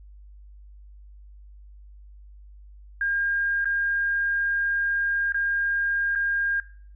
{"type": "tone with dropouts", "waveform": "sine", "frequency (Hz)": 1612, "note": "G6", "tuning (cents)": 48, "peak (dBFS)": -22, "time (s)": [3.01, 6.6], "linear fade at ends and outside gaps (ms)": 2, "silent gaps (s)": [[3.645, 3.655], [5.322, 5.344], [6.152, 6.157]], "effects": ["noise-tail reverb RT60 0.5 s tail -18 dB re dry", "added 50 Hz sine -44 dBFS peak until 6.95 s"]}